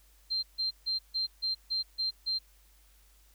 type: tone bursts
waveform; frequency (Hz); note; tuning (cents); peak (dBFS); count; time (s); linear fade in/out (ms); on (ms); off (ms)
sine; 4156; C8; -12; -28; 8; 0.3-2.39; 20; 130; 150
effects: added 50 Hz sine -60 dBFS peak until 3.34 s + white hiss -65 dBFS RMS until 3.34 s